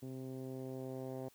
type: tone with low-pass filter sweep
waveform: 10% pulse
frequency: 130.81 Hz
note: C3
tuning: in tune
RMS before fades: -44 dBFS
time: 0.02-1.29 s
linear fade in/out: 10 ms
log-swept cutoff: 300 to 660 Hz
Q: 1.1
effects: white hiss -67 dBFS RMS until 1.34 s